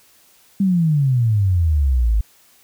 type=exponential sweep; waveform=sine; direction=down; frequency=200.6 to 51.1 Hz; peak=-13 dBFS; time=0.6-2.21 s; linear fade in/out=5 ms; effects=white hiss -53 dBFS RMS until 2.63 s